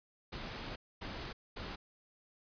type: noise bursts at uneven times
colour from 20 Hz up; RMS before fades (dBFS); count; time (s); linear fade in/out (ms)
pink; -43; 3; 0.32-0.76 / 1.01-1.33 / 1.56-1.76; 10
effects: resampled to 11025 Hz